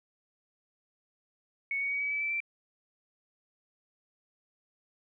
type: tone with pitch steps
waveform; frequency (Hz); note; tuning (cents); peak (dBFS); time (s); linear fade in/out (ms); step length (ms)
sine; 2217 / 2238 / 2258 / 2279 / 2300 / 2322 / 2343; C#7 / C#7 / C#7 / C#7 / D7 / D7 / D7; 0 / +16 / +31 / +47 / -37 / -20 / -5; -29; 1.71-2.403; 2; 99
effects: none